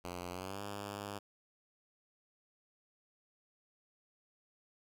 5% pulse tone with pitch glide, 88.9 to 101.53 Hz, F2 to G#2, +31 to -39 cents, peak -30 dBFS, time 0.04-1.19 s, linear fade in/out 10 ms, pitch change +230 cents, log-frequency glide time 0.31-0.62 s, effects none

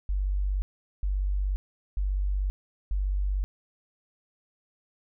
sine tone bursts, 48.37 Hz, G1, 22 cents flat, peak -24 dBFS, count 4, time 0.09-3.44 s, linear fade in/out 0 ms, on 530 ms, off 410 ms, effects none

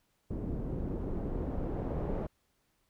pink noise with low-pass filter sweep, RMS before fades -35 dBFS, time 0.3-2.27 s, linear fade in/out 10 ms, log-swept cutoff 320 to 630 Hz, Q 1, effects pink hiss -75 dBFS RMS until 2.89 s

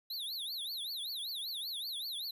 square tone with vibrato, 3881 Hz, B7, 31 cents flat, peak -38 dBFS, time 0.1-2.31 s, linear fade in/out 5 ms, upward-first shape triangle, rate 5.2 Hz, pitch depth 300 cents each way, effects none

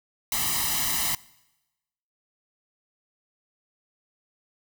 white noise with comb filter, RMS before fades -26 dBFS, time 0.32-1.15 s, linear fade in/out 2 ms, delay 1 ms, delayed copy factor +0.85, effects noise-tail reverb RT60 1.0 s tail -22 dB re dry

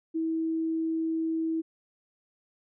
sine tone, 323.8 Hz, E4, 31 cents flat, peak -26 dBFS, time 0.14-1.62 s, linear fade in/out 20 ms, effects none

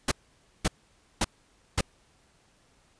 pink noise bursts, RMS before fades -24 dBFS, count 4, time 0.08-1.81 s, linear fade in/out 5 ms, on 35 ms, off 530 ms, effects pink hiss -64 dBFS RMS until 2.99 s + resampled to 22050 Hz

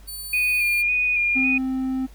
10% pulse tone with tremolo, 4500 Hz, C#8, 25 cents sharp, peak -24 dBFS, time 0.07-0.83 s, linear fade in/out 20 ms, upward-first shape triangle, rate 17 Hz, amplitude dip 25%
sine tone with vibrato, 2446 Hz, D#7, 30 cents flat, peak -18 dBFS, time 0.33-1.58 s, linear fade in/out 5 ms, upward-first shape square, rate 1.8 Hz, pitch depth 22 cents each way
triangle tone, 261.6 Hz, C4, in tune, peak -20 dBFS, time 1.35-2.07 s, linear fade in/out 20 ms
effects added 50 Hz sine -42 dBFS peak until 2.14 s + pink hiss -54 dBFS RMS until 2.14 s

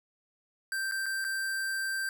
square tone with dropouts, 1568 Hz, G6, in tune, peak -31 dBFS, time 0.72-2.09 s, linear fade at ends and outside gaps 1 ms, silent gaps 0.913-0.92 / 1.059-1.063 / 1.243-1.248 s, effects none

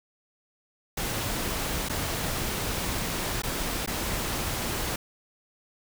pink noise with dropouts, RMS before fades -30 dBFS, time 0.97-4.96 s, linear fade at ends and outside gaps 5 ms, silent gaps 1.887-1.895 / 3.421-3.434 / 3.862-3.874 s, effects none

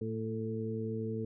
harmonic tone with a mistuned harmonic, 111.9 Hz, A2, 30 cents sharp, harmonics 1 / 2 / 3 / 4, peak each -38 / -38 / -44 / -38 dBFS, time 0.01-1.25 s, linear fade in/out 5 ms, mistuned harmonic 4, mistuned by -20 cents, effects none

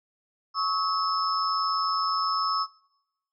sine tone cluster, 1108 / 1287 / 5240 Hz, C#6 / E6 / E8, -1 / -42 / -11 cents, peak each -27 / -28 / -30 dBFS, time 0.54-2.67 s, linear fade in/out 50 ms, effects noise-tail reverb RT60 0.8 s tail -19 dB re dry

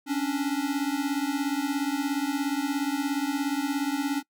square beating tone pair, 274.2 / 291.2 Hz, C#4 / D4, -19 / -15 cents, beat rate 17 Hz, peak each -29 dBFS, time 0.06-4.23 s, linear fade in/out 50 ms, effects noise-tail reverb RT60 0.1 s tail -22 dB re dry

